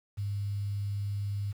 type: tone with quantisation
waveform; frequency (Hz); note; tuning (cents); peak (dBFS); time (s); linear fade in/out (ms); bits
sine; 101.1; G#2; -46; -30; 0.17-1.53; 20; 9
effects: none